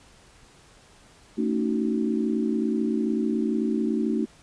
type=chord; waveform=sine; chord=D# half-diminished seventh; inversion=second; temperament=just; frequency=224 / 280 / 311.1 / 373.4 Hz; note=A3 / C#4 / D#4 / F#4; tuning=+31 / +18 / 0 / +16 cents; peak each=-25 / -30 / -28 / -30 dBFS; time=1.37-4.26 s; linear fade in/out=20 ms; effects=pink hiss -54 dBFS RMS until 4.42 s + resampled to 22050 Hz